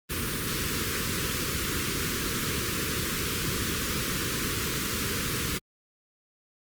pink band-stop noise, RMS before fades -29 dBFS, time 0.09-5.59 s, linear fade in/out 20 ms, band 490 to 1100 Hz, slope 48 dB/octave, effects high-pass 60 Hz 12 dB/octave + Opus 32 kbps

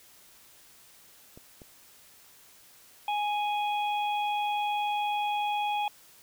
clicks, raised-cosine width 2 ms, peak -34 dBFS, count 2, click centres 1.375 / 1.618 s
harmonic tone, 830.6 Hz, G#5, in tune, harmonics 1 / 3 / 4, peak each -27 / -37 / -39 dBFS, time 3.08-5.88 s, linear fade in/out 2 ms
effects white hiss -56 dBFS RMS until 6.22 s

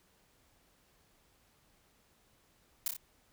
blue noise with echo, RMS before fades -32 dBFS, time 2.86-2.88 s, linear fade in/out 2 ms, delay 29 ms, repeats 3, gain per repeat -4 dB, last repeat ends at 2.967 s, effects pink hiss -69 dBFS RMS until 3.32 s

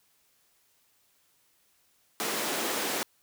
pink high-pass noise, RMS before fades -31 dBFS, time 2.2-3.03 s, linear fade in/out 0 ms, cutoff 240 Hz, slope 24 dB/octave, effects white hiss -68 dBFS RMS until 3.22 s

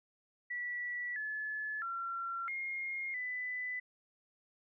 sine tone with pitch steps, 1951 / 1721 / 1365 / 2137 / 1997 Hz, B6 / A6 / F6 / C7 / B6, -22 / -39 / -40 / +36 / +19 cents, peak -36 dBFS, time 0.5-3.8 s, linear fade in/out 10 ms, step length 660 ms, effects none

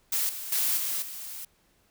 blue noise with level steps, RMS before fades -27 / -37 / -26 / -30 / -39 dBFS, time 0.12-1.45 s, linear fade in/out 5 ms, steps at 0.29 / 0.52 / 0.77 / 1.02 s, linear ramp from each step 2 ms, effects pink hiss -66 dBFS RMS until 1.9 s

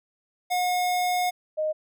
square / sine tone pair in turn, 722 / 618.8 Hz, F#5 / D#5, -43 / -10 cents, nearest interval minor third, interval 267 cents, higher first, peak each -23 dBFS, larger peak neither, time 0.5-1.31 / 1.57-1.73 s, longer first, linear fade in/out 20 ms, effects none

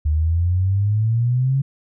sine exponential sweep, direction up, 74.3 to 138.59 Hz, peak -15 dBFS, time 0.05-1.62 s, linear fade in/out 10 ms, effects none

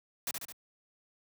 white noise with echo, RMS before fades -34 dBFS, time 0.27-0.31 s, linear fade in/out 2 ms, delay 71 ms, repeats 3, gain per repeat -4 dB, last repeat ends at 0.523 s, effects high-pass 100 Hz 12 dB/octave

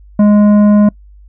triangle tone with tanh clipping, 207.7 Hz, G#3, in tune, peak -6 dBFS, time 0.19-0.89 s, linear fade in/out 5 ms, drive 14 dB, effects noise-tail reverb RT60 0.1 s tail -25 dB re dry + added 50 Hz sine -36 dBFS peak until 1.28 s

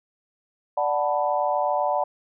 sine chord, B minor seventh, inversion first, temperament equal, 587.3 / 740 / 880 / 987.8 Hz, D5 / F#5 / A5 / B5, 0 / 0 / 0 / 0 cents, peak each -25 / -25 / -27 / -28 dBFS, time 0.77-2.04 s, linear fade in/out 5 ms, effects none

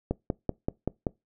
click train, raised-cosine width 2 ms, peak -13 dBFS, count 6, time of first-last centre 0.11-1.068 s, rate 5.22 Hz, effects noise-tail reverb RT60 0.2 s tail -23 dB re dry

